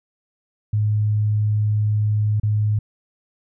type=tone with dropouts; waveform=sine; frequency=105.9 Hz; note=G#2; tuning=34 cents sharp; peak=-16 dBFS; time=0.73-2.79 s; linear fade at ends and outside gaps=5 ms; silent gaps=2.399-2.432 s; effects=none